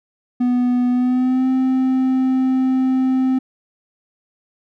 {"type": "tone with pitch glide", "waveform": "triangle", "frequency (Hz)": [246.9, 260.1], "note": ["B3", "C4"], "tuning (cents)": [0, -10], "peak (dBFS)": -12, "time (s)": [0.4, 3.39], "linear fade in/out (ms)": 10, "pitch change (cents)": 90, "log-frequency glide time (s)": [0.9, 1.48], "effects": []}